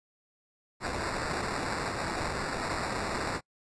violet noise with sample-and-hold, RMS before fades -33 dBFS, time 0.8-3.41 s, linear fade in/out 50 ms, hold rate 3150 Hz, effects noise-tail reverb RT60 0.1 s tail -26 dB re dry + resampled to 22050 Hz

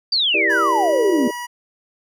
sine exponential sweep, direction down, 4764 to 231.6 Hz, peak -15 dBFS, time 0.12-1.28 s, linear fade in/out 5 ms
sine chord, E half-diminished seventh, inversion none, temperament just, 329.6 / 395.6 / 474.7 / 593.3 Hz, E4 / G4 / Bb4 / D5, 0 / +16 / +31 / +18 cents, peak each -25 / -24 / -28 / -26 dBFS, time 0.34-1.31 s, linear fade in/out 5 ms
25% pulse tone with pitch glide, 975 to 968.3 Hz, B5 to B5, -23 to -34 cents, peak -23 dBFS, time 0.49-1.47 s, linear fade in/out 20 ms, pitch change -11 cents, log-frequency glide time 0.78-1.18 s
effects none

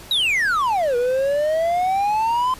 triangle exponential two-way sweep, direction down then up, 3944 to 476.2 to 1037 Hz, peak -15 dBFS, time 0.11-2.54 s, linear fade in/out 2 ms, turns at 0.96 s, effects pink hiss -41 dBFS RMS until 2.59 s + resampled to 32000 Hz

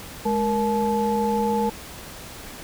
sine tone cluster, 210.2 / 468.9 / 864 Hz, G#3 / A#4 / A5, +21 / +10 / -32 cents, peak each -24 dBFS, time 0.25-1.7 s, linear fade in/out 10 ms, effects pink hiss -39 dBFS RMS until 2.63 s

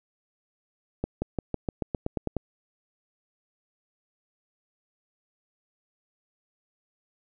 accelerating click train, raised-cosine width 2 ms, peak -14 dBFS, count 11, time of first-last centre 1.04-2.367 s, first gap 180 ms, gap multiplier 0.93, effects none

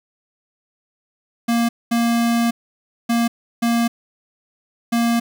square tone bursts at uneven times, 233.8 Hz, A#3, 5 cents sharp, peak -16 dBFS, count 5, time 1.48-1.69 / 1.91-2.51 / 3.09-3.28 / 3.62-3.88 / 4.92-5.2 s, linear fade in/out 10 ms, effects 9-bit

